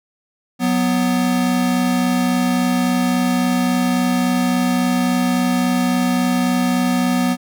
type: tone pair together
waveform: square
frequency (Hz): 184 / 247.6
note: F#3 / B3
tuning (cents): -9 / +5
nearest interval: perfect fourth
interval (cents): 514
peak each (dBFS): -21 / -17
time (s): 0.59-7.37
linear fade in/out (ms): 50
effects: none